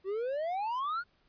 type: exponential sweep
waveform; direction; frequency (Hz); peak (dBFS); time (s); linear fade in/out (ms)
triangle; up; 370 to 1480; -29; 0.04-1.04; 50
effects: pink hiss -70 dBFS RMS until 1.28 s + resampled to 11025 Hz